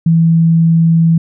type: tone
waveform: sine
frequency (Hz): 164.81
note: E3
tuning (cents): 0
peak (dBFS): -6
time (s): 0.06-1.18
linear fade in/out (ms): 5
effects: none